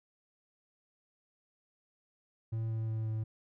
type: tone with pitch steps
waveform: triangle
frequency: 112.4 / 111.56 / 110.72 / 109.9 Hz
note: A2 / A2 / A2 / A2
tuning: +37 / +24 / +11 / -2 cents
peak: -30 dBFS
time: 2.52-3.24 s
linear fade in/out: 10 ms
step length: 180 ms
effects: none